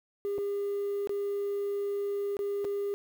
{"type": "tone with dropouts", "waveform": "triangle", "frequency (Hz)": 403.6, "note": "G#4", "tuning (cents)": -49, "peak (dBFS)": -26, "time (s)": [0.25, 2.94], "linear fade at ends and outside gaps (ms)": 0, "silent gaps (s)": [[0.38, 0.385], [1.073, 1.094], [2.368, 2.391], [2.645, 2.65]], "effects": ["tanh soft clip ceiling -25 dBFS", "9-bit"]}